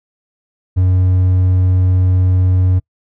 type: tone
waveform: triangle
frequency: 92.1 Hz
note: F#2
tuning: 7 cents flat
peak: -7 dBFS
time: 0.76-2.8 s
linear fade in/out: 20 ms
effects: noise-tail reverb RT60 0.1 s tail -26 dB re dry